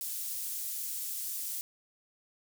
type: high-pass noise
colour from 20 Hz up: pink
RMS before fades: -37 dBFS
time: 0.01-1.61 s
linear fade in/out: 0 ms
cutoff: 9700 Hz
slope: 12 dB/octave
effects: none